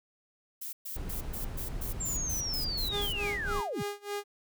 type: noise bursts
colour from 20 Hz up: violet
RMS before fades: -39 dBFS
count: 11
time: 0.61-3.13 s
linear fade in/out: 10 ms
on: 120 ms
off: 120 ms
type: noise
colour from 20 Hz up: brown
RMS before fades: -37 dBFS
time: 0.96-3.61 s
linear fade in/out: 5 ms
type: linear sweep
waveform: sine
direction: down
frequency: 7459 to 77.7 Hz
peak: -32 dBFS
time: 2-3.83 s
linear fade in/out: 10 ms
type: tone with tremolo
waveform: sawtooth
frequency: 408.5 Hz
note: G#4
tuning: 29 cents flat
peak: -28 dBFS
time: 2.9-4.24 s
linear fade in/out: 50 ms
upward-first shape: sine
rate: 3.4 Hz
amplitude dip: 95%
effects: none